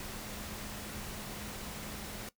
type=tone in noise; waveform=sine; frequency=207.7 Hz; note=G#3; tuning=in tune; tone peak=-49 dBFS; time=0-2.29 s; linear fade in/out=2 ms; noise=pink; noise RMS=-43 dBFS; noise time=0-2.29 s; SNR=-9 dB; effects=noise-tail reverb RT60 0.1 s tail -17 dB re dry